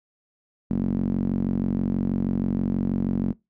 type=tone with band-pass filter; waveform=sawtooth; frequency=46.25 Hz; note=F#1; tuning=in tune; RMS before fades=-24 dBFS; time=0.7-3.33 s; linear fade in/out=10 ms; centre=220 Hz; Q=4; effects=noise-tail reverb RT60 0.2 s tail -22 dB re dry